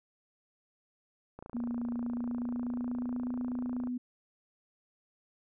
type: click train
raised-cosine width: 1 ms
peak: -31 dBFS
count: 71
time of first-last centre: 1.39-3.872 s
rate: 28.2 Hz
type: tone with pitch glide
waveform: sine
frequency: 238.6 to 247.7 Hz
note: A#3 to B3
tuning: +41 to +5 cents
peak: -32 dBFS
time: 1.54-3.98 s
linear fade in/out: 10 ms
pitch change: +64 cents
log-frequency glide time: 1.92-3.37 s
effects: none